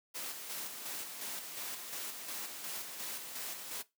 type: noise with tremolo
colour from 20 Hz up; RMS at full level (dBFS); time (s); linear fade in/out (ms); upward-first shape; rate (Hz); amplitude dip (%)
white; -41; 0.14-3.83; 20; square; 2.8; 40
effects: noise-tail reverb RT60 0.2 s tail -18 dB re dry + high-pass 200 Hz 12 dB/octave

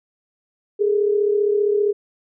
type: tone pair together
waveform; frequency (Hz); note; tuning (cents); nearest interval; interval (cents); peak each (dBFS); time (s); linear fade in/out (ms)
sine; 409.4 / 444.6; G#4 / A4; -25 / +18; minor second; 143; -16 / -23; 0.79-1.93; 20
effects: none

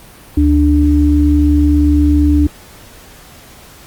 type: tone pair together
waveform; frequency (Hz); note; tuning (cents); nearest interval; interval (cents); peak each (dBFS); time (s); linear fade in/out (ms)
sine; 73.7 / 294.8; D2 / D4; +7 / +7; 2 octaves; 2400; -10; 0.37-2.47; 5
effects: pink hiss -39 dBFS RMS until 3.86 s + Opus 32 kbps

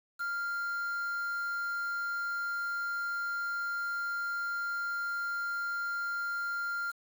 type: tone with quantisation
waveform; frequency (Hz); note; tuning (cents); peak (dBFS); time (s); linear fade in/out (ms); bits
triangle; 1396.9; F6; 0; -30; 0.19-6.92; 20; 8
effects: none

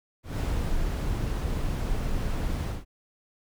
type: noise with ADSR envelope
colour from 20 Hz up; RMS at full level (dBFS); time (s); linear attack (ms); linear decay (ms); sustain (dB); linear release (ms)
brown; -26; 0.23-2.85; 160; 380; -2; 160
effects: none

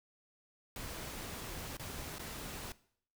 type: noise with dropouts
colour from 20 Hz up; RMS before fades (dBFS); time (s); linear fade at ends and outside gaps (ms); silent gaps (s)
pink; -44; 0.76-2.72; 1; 1.769-1.796 / 2.183-2.194
effects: noise-tail reverb RT60 0.6 s tail -19 dB re dry

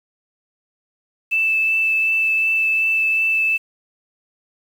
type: tone with vibrato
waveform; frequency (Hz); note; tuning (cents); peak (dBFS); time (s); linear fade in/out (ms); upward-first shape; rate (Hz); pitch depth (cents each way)
sine; 2637; E7; 0; -15; 1.31-3.58; 20; triangle; 2.7; 9
effects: 7-bit

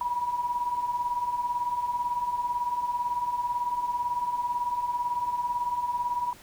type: beating tone pair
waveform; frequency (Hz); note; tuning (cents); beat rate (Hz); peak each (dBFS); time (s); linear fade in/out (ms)
sine; 955 / 973; A#5 / B5; +42 / -26; 18; -33 / -27; 0.01-6.33; 2
effects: pink hiss -51 dBFS RMS until 6.42 s

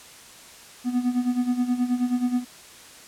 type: tone with tremolo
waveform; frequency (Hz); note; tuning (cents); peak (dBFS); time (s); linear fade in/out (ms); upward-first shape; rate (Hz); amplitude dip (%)
triangle; 246.9; B3; 0; -16; 0.84-2.45; 50; sine; 9.4; 75
effects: white hiss -46 dBFS RMS until 3.07 s + low-pass 10000 Hz 12 dB/octave

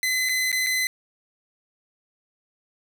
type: tone with dropouts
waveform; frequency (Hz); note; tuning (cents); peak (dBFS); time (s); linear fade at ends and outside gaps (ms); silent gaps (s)
sawtooth; 2030; B6; +47; -18; 0.03-0.87; 1; 0.289-0.293 / 0.517-0.527 / 0.664-0.668
effects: none

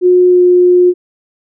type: tone with pitch glide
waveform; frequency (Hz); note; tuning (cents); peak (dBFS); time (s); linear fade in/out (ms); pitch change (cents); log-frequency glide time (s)
sine; 361.2 to 358.3; F#4 to F4; -42 to +44; -4; 0.01-0.94; 50; -14; 0.28-0.41
effects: none

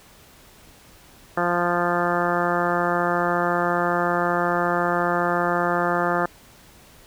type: harmonic tone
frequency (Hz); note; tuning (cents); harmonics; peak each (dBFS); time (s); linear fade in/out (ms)
174.61; F3; 0; 1 / 2 / 3 / 4 / 5 / 6 / 7 / 8 / 9 / 10; -29 / -27 / -27 / -26 / -29 / -31 / -27 / -30 / -32 / -32; 1.37-6.26; 5
effects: pink hiss -50 dBFS RMS until 7.06 s

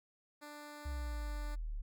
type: tone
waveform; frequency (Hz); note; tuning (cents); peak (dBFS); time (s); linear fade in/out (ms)
10% pulse; 295.5; D4; +11; -40; 0.41-1.56; 20
type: exponential sweep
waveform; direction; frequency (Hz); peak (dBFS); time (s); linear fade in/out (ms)
sine; down; 70 to 34.65; -37; 0.85-1.82; 10
effects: none

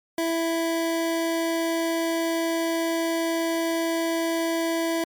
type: tone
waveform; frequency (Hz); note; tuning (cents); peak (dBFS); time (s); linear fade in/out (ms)
25% pulse; 330.7; E4; +6; -19; 0.18-5.04; 2
effects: MP3 96 kbps

